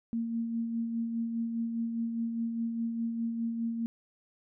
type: tone with tremolo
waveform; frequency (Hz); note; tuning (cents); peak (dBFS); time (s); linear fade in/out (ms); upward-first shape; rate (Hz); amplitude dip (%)
sine; 230.2; A#3; -22; -28; 0.13-3.86; 0; sine; 4.9; 40
effects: none